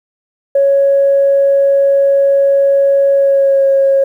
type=tone with pitch glide; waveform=sine; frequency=554.4 to 545.8 Hz; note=C#5 to C#5; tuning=0 to -27 cents; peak=-6 dBFS; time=0.55-4.04 s; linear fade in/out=5 ms; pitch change=-27 cents; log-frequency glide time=3.14-3.65 s; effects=tanh soft clip ceiling -2 dBFS + 8-bit